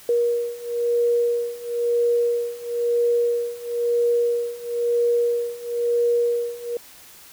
sine beating tone pair, 474.7 / 475.7 Hz, A#4 / A#4, +31 / +35 cents, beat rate 1 Hz, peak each -23 / -21 dBFS, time 0.09-6.77 s, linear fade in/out 2 ms, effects white hiss -46 dBFS RMS until 7.32 s

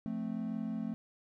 triangle chord, F major, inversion none, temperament equal, 174.61 / 220 / 261.6 Hz, F3 / A3 / C4, 0 / 0 / 0 cents, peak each -40 / -34 / -39 dBFS, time 0.06-0.94 s, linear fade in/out 0 ms, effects none

